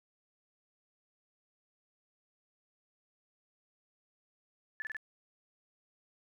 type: tone bursts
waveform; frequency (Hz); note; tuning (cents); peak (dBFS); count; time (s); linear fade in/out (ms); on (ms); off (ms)
sine; 1736; A6; -24; -36; 4; 4.8-4.967; 0; 20; 29
effects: none

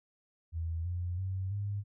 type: tone with pitch steps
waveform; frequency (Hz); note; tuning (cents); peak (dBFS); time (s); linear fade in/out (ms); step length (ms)
sine; 82.41 / 88.32 / 94.66 / 101.46; E2 / F2 / F#2 / G#2; 0 / +20 / +40 / -40; -32; 0.52-1.84; 50; 330
effects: none

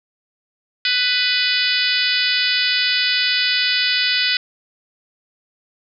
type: harmonic tone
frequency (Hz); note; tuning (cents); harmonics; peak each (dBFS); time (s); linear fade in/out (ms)
496.8; B4; +10; 3 / 4 / 5 / 6 / 7 / 8 / 9 / 10; -24 / -24 / -24 / -24 / -24 / -24 / -24 / -24; 0.85-4.37; 2
effects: none

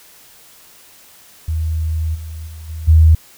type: tone with level steps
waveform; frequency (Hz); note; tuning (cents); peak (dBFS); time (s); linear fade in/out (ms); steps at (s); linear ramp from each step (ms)
sine; 79.7; D#2; +42; -16 / -26 / -30 / -24 / -5; 1.48-3.15; 5; 2.14 / 2.46 / 2.68 / 2.87; 20
effects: white hiss -45 dBFS RMS until 3.37 s

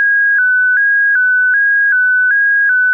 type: tone with vibrato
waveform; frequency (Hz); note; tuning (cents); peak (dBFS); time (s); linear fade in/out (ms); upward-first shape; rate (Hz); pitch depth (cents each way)
sine; 1568; G6; 0; -8; 0-2.93; 0; square; 1.3; 78
effects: none

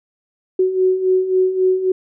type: beating tone pair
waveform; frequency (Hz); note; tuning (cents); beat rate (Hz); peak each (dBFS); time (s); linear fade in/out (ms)
sine; 370 / 373.7; F#4 / F#4; 0 / +17; 3.7; -20 / -14; 0.59-1.92; 5
effects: none

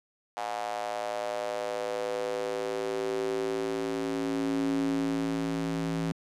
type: tone with high-pass filter sweep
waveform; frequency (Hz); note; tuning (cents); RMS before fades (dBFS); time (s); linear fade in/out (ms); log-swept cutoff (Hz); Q
square; 55.3; A1; +9; -31; 0.37-6.12; 0; 750 to 200; 4.7
effects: low-pass 9000 Hz 12 dB/octave

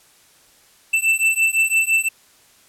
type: beating tone pair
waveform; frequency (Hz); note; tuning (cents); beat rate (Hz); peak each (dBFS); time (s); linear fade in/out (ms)
square; 2660 / 2665.9; E7 / E7; +15 / +19; 5.9; -19; 0.93-2.09; 10
effects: white hiss -53 dBFS RMS until 2.68 s + low-pass 12000 Hz 12 dB/octave

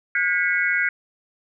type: tone cluster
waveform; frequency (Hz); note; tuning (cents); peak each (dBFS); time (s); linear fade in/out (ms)
sine; 1442 / 1616 / 1979 / 2202; F#6 / G#6 / B6 / C#7; -45 / -48 / +3 / -12; -24; 0.15-0.89; 2
effects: none

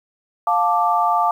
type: chord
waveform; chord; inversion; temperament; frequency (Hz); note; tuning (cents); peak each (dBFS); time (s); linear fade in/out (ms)
sine; D minor; first; just; 704.8 / 881 / 1174.7; F5 / A5 / D6; +16 / +2 / 0; -19; 0.47-1.31; 2
effects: 8-bit

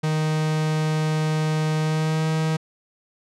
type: tone with pitch glide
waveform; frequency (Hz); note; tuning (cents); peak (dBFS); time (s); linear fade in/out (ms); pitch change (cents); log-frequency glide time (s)
45% pulse; 155.56 to 158.28; D#3 to D#3; 0 to +30; -20; 0.03-2.57; 10; +30; 1.79-2.27
effects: low-pass 8000 Hz 12 dB/octave

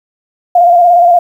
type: tone with vibrato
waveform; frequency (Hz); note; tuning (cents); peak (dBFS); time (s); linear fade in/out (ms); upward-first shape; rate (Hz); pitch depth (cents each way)
sine; 698.5; F5; 0; -3; 0.55-1.19; 5; square; 17; 38
effects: 7-bit

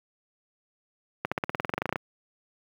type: accelerating click train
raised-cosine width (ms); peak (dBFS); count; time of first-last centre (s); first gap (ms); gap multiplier
0.5; -11; 16; 1.25-1.958; 66; 0.95
effects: high-pass 100 Hz 12 dB/octave + 8-bit

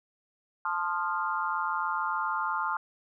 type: chord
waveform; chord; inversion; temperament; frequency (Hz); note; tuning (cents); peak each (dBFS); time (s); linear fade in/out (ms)
sine; F dominant seventh; first; equal with one note detuned; 880 / 1046.5 / 1229.5 / 1396.9; A5 / C6 / Eb6 / F6; 0 / 0 / -21 / 0; -33; 0.65-2.77; 2
effects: none

